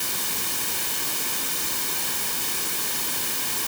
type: noise with comb filter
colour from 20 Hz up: white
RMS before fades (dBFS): -26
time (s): 0-3.67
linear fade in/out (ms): 5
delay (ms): 1.5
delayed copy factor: -0.5
effects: none